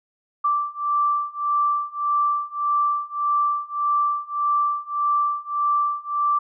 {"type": "beating tone pair", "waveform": "sine", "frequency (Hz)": [1170, 1171.7], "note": ["D6", "D6"], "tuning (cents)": [-7, -4], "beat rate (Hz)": 1.7, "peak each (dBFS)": [-23, -22], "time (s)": [0.44, 6.39], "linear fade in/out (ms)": 10, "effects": []}